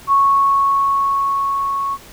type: tone with level ramp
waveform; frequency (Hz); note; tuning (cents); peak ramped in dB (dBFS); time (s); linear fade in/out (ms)
sine; 1105; C#6; -6; -9 to -18; 0.07-1.98; 50
effects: pink hiss -41 dBFS RMS until 2.12 s